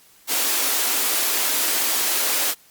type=high-pass noise; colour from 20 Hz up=white; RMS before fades=-21 dBFS; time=0.27-2.55 s; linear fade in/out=50 ms; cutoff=250 Hz; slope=48 dB/octave; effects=white hiss -53 dBFS RMS until 2.7 s + Opus 48 kbps